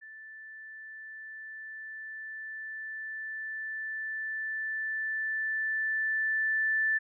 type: tone with level ramp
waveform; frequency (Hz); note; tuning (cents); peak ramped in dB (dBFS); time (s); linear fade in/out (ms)
sine; 1760; A6; 0; -45 to -24; 0.01-6.99; 20
effects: none